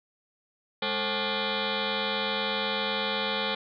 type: tone with frequency modulation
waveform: sine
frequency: 1423 Hz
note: F6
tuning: 32 cents sharp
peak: -26 dBFS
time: 0.82-3.55 s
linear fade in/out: 5 ms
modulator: 326 Hz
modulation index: 7.7
effects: none